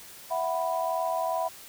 sine chord, E suspended second, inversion none, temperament just, 659.3 / 741.7 / 988.9 Hz, E5 / F#5 / B5, 0 / +4 / +2 cents, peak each -29 / -31 / -31 dBFS, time 0.3-1.49 s, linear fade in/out 20 ms, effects white hiss -47 dBFS RMS until 1.68 s

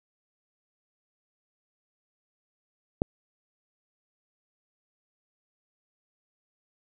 click, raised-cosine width 2 ms, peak -10 dBFS, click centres 3.019 s, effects none

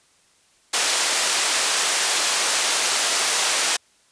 white band-pass noise, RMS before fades -21 dBFS, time 0.73-3.77 s, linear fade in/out 10 ms, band 490 to 8400 Hz, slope 12 dB/octave, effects white hiss -59 dBFS RMS until 4.11 s + resampled to 22050 Hz

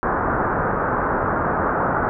white low-pass noise, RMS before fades -21 dBFS, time 0.03-2.09 s, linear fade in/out 0 ms, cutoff 1500 Hz, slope 48 dB/octave, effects none

